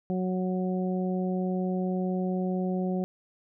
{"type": "harmonic tone", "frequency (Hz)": 184.4, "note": "F#3", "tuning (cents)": -6, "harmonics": [1, 2, 3, 4], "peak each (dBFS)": [-27, -33, -37, -39], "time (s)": [0.1, 3.04], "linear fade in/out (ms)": 0, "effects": []}